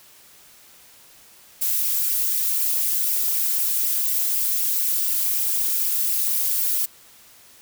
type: noise with flanger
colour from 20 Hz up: violet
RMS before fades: -22 dBFS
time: 1.61-6.86 s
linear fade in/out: 10 ms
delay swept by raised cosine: 0.36 to 4.26 ms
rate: 4 Hz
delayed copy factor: +1
effects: white hiss -50 dBFS RMS until 7.61 s